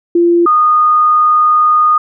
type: tone pair in turn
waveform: sine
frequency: 343.9 / 1230.1 Hz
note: F4 / D#6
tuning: -27 / -20 cents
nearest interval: octave + minor seventh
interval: 2207 cents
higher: second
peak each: -6 dBFS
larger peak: neither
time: 0.15-0.46 / 0.46-1.98 s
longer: second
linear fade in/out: 5 ms
effects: none